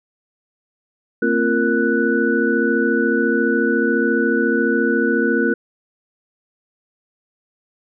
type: tone cluster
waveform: sine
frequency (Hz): 229.2 / 263.4 / 344.9 / 465.6 / 1483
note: A#3 / C4 / F4 / A#4 / F#6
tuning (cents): -29 / +12 / -22 / -2 / +4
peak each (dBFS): -21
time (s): 1.22-5.54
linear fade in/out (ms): 5
effects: none